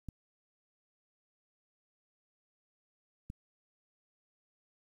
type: clicks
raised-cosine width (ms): 5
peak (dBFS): -29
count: 2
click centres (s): 0.087 / 3.301
effects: 10-bit